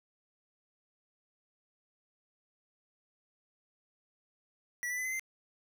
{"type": "tone with pitch steps", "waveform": "square", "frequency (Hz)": [1946, 1978.9, 2012, 2046, 2081], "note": ["B6", "B6", "B6", "C7", "C7"], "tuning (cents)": [-26, 3, 32, -39, -10], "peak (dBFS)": -34, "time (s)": [4.83, 5.195], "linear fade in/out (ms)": 0, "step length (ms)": 73, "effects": []}